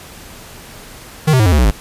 square tone with pitch steps, 155.56 / 129.31 / 107.49 / 89.35 / 74.27 / 61.73 / 51.32 Hz, D#3 / C3 / A2 / F2 / D2 / B1 / G#1, 0 / -20 / -40 / +40 / +20 / 0 / -20 cents, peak -9 dBFS, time 1.27-1.711 s, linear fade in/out 10 ms, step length 63 ms, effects pink hiss -36 dBFS RMS until 1.8 s + resampled to 32000 Hz

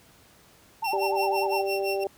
sine tone with vibrato, 840 Hz, G#5, 19 cents sharp, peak -26 dBFS, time 0.82-1.62 s, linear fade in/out 10 ms, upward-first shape sine, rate 10 Hz, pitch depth 160 cents each way
30% pulse tone with tremolo, 2715 Hz, F7, 50 cents flat, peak -26 dBFS, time 0.84-2.04 s, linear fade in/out 5 ms, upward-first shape sine, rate 5.9 Hz, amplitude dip 95%
harmonic tone, 196 Hz, G3, in tune, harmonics 2 / 3 / 4, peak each -27 / -31 / -33 dBFS, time 0.93-2.07 s, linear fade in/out 2 ms
effects pink hiss -56 dBFS RMS until 2.17 s + high-pass 60 Hz 12 dB/octave

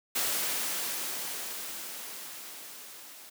white noise with level ramp, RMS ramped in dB -29 to -49 dBFS, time 0.15-3.3 s, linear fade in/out 10 ms, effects high-pass 200 Hz 12 dB/octave

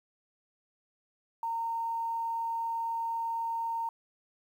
sine tone, 918 Hz, A#5, 27 cents flat, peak -30 dBFS, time 1.43-3.89 s, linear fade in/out 2 ms, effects 10-bit

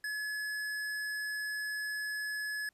sine tone with hard clipping, 1703 Hz, G#6, 43 cents sharp, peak -36 dBFS, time 0.04-2.69 s, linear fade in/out 2 ms, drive 15 dB, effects pink hiss -75 dBFS RMS until 2.73 s + resampled to 32000 Hz

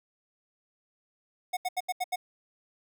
square tone bursts, 730 Hz, F#5, 24 cents flat, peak -28 dBFS, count 6, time 1.53-2.16 s, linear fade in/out 10 ms, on 40 ms, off 78 ms, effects none

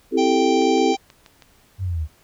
sine chord, A minor seventh, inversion first, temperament equal, 261.6 / 329.6 / 392 / 440 Hz, C4 / E4 / G4 / A4, 0 / 0 / 0 / 0 cents, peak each -21 dBFS, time 0.11-0.96 s, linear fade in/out 50 ms
harmonic tone, 784 Hz, G5, in tune, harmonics 1 / 3 / 4 / 5 / 6 / 7 / 8 / 9, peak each -22 / -32 / -34 / -36 / -38 / -39 / -40 / -41 dBFS, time 0.17-0.97 s, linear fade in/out 20 ms
click train, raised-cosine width 0.2 ms, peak -26 dBFS, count 6, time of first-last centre 0.62-1.423 s, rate 6.23 Hz
sine linear sweep, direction down, 98.5 to 73.42 Hz, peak -21 dBFS, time 1.78-2.08 s, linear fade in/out 50 ms
effects pink hiss -56 dBFS RMS until 2.23 s

